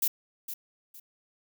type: noise with echo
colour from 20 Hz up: violet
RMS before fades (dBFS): -26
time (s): 0.02-0.08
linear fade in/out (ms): 5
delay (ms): 460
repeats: 2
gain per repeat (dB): -11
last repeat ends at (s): 1
effects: none